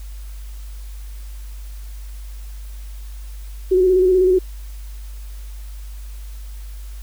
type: tone with vibrato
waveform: sine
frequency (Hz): 370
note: F#4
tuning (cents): 0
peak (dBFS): -11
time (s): 3.71-4.39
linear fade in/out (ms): 10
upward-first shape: square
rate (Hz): 16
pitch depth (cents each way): 32
effects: added 50 Hz sine -30 dBFS peak until 7.02 s + white hiss -48 dBFS RMS until 7.02 s